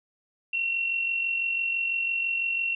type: tone pair together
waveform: sine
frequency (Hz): 2723 / 2769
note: F7 / F7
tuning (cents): -44 / -15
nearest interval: unison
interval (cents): 29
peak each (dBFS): -25 / -35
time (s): 0.53-2.75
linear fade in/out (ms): 5
effects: none